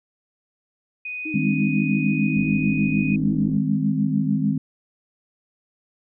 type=tone; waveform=sine; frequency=2489 Hz; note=D#7; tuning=in tune; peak=-28 dBFS; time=1.05-3.16 s; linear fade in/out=5 ms
type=tone with vibrato; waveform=sine; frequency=303.5 Hz; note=D#4; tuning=43 cents flat; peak=-28 dBFS; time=1.25-3.5 s; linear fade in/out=10 ms; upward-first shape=triangle; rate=5.9 Hz; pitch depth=85 cents each way
type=chord; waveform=sine; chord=Ab major seventh; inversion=second; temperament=equal with one note detuned; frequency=155.56 / 201 / 207.7 / 261.6 Hz; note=Eb3 / G3 / Ab3 / C4; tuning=0 / +44 / 0 / 0 cents; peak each=-24 dBFS; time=1.34-4.58 s; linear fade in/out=5 ms
type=click train; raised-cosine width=3 ms; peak=-26 dBFS; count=66; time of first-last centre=2.37-3.571 s; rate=54.1 Hz
effects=none